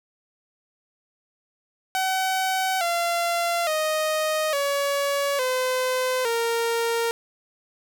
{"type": "tone with pitch steps", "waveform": "sawtooth", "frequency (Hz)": [757, 686.2, 622, 563.8, 511.1, 463.3], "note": ["F#5", "F5", "D#5", "C#5", "C5", "A#4"], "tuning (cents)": [39, -31, -1, 29, -41, -11], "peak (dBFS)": -18, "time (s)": [1.95, 7.11], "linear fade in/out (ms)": 0, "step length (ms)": 860, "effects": []}